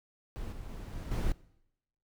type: noise with level steps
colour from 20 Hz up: brown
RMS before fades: -39 / -43 / -41 / -39 / -31 dBFS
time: 0.36-1.32 s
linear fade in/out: 0 ms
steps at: 0.52 / 0.69 / 0.93 / 1.11 s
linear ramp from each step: 5 ms
effects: noise-tail reverb RT60 0.8 s tail -21 dB re dry